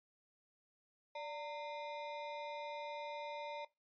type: ring-modulated tone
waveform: square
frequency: 750 Hz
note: F#5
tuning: 23 cents sharp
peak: -40 dBFS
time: 1.15-3.65 s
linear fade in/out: 5 ms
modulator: 166 Hz
effects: noise-tail reverb RT60 0.2 s tail -19 dB re dry + resampled to 11025 Hz